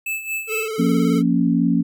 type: tone with tremolo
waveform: square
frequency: 2622 Hz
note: E7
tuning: 10 cents flat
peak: -22 dBFS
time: 0.06-0.68 s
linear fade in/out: 5 ms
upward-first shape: sine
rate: 4.4 Hz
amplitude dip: 70%
type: tone with vibrato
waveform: square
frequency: 439.2 Hz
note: A4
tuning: 3 cents flat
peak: -25 dBFS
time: 0.47-1.23 s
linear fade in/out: 50 ms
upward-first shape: square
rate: 19 Hz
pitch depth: 38 cents each way
type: chord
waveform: sine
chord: Bb minor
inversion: second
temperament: equal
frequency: 174.61 / 233.1 / 277.2 Hz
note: F3 / Bb3 / Db4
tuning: 0 / 0 / 0 cents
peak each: -19 dBFS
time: 0.78-1.83 s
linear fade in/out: 20 ms
effects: none